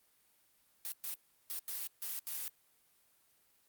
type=noise bursts at uneven times; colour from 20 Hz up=blue; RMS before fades=-40 dBFS; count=6; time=0.85-0.92 / 1.04-1.14 / 1.5-1.59 / 1.68-1.87 / 2.02-2.19 / 2.27-2.48 s; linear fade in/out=0 ms; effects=white hiss -71 dBFS RMS until 3.68 s + Opus 32 kbps